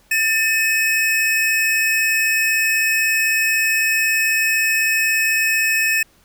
square tone pair together, 1786.1 / 2553 Hz, A6 / D#7, +25 / +44 cents, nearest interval tritone, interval 619 cents, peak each -20 / -18 dBFS, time 0.11-6.03 s, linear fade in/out 5 ms, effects pink hiss -55 dBFS RMS until 6.24 s

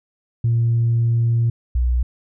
sine tone pair in turn, 116.54 / 61.24 Hz, A#2 / B1, 0 / -14 cents, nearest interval major seventh, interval 1114 cents, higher first, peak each -13 / -14 dBFS, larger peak first, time 0.44-1.5 / 1.75-2.03 s, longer first, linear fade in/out 5 ms, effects tanh soft clip ceiling -11 dBFS

